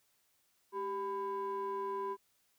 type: ring-modulated tone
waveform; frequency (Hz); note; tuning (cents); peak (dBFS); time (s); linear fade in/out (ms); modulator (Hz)
triangle; 303.5; D#4; -43; -30; 0.72-2.17; 50; 695
effects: white hiss -74 dBFS RMS until 2.58 s